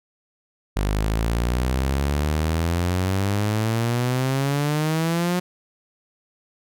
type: exponential sweep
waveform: sawtooth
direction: up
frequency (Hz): 49 to 180.9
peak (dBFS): -16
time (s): 0.76-5.4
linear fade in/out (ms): 10
effects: none